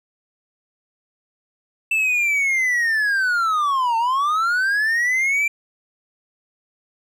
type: linear two-way sweep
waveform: triangle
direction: down then up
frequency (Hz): 2661 to 893 to 2364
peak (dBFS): -15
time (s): 1.91-5.48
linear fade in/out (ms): 5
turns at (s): 3.97
effects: none